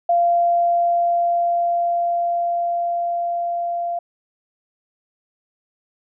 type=tone with level ramp; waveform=sine; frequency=691 Hz; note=F5; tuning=19 cents flat; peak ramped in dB=-13 to -21 dBFS; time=0.09-3.99 s; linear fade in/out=5 ms; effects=none